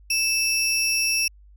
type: tone pair together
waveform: 35% pulse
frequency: 2637 / 5595 Hz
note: E7 / F8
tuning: 0 / +2 cents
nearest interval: octave + minor second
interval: 1302 cents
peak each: -21 dBFS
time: 0.1-1.28 s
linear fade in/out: 5 ms
effects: added 50 Hz sine -47 dBFS peak until 1.56 s